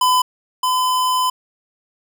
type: tone pair in turn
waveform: square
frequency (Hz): 1008 / 1013.8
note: B5 / B5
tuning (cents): +35 / +45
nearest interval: unison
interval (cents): 10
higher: second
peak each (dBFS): -13 / -16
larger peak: first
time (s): 0.01-0.22 / 0.63-1.3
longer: second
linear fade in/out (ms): 5
effects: none